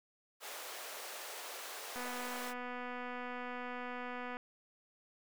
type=high-pass noise; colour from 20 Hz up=pink; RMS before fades=-46 dBFS; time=0.4-2.54 s; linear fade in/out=50 ms; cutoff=470 Hz; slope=24 dB/octave
type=click train; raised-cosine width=0.5 ms; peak=-29 dBFS; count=596; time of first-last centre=1.96-4.369 s; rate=247 Hz
effects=none